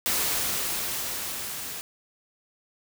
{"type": "noise with level ramp", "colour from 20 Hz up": "white", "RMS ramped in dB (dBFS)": [-25, -36], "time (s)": [0.06, 1.81], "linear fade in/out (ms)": 0, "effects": []}